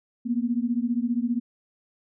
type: beating tone pair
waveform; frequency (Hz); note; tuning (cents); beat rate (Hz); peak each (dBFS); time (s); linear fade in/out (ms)
sine; 232.5 / 247.5; A#3 / B3; -4 / +4; 15; -25 / -26; 0.25-1.4; 20
effects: none